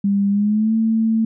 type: tone with pitch glide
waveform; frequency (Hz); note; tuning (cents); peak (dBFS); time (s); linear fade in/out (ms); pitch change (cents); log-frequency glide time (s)
sine; 200 to 223.2; G3 to A3; +35 to +25; -14; 0.04-1.25; 5; +190; 0.3-0.74
effects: none